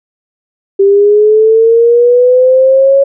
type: linear sweep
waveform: sine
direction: up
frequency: 391.3 to 554.4 Hz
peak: -3 dBFS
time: 0.79-3.04 s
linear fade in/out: 10 ms
effects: none